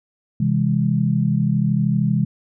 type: chord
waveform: sine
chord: C augmented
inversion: none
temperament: just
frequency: 130.81 / 163.52 / 204.4 Hz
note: C3 / E3 / G#3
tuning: 0 / -14 / -27 cents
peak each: -20 dBFS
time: 0.4-2.25 s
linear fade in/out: 5 ms
effects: none